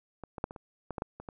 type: clicks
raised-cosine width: 1 ms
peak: -27 / -25 / -15 / -28 / -30 / -22 / -21 / -18 / -29 / -27 dBFS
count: 10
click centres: 0.237 / 0.382 / 0.441 / 0.509 / 0.562 / 0.907 / 0.982 / 1.021 / 1.2 / 1.288 s
effects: none